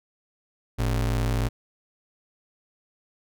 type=ring-modulated tone; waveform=square; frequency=82.2 Hz; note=E2; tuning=4 cents flat; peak=-20 dBFS; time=0.78-1.49 s; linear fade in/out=20 ms; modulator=31.6 Hz; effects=none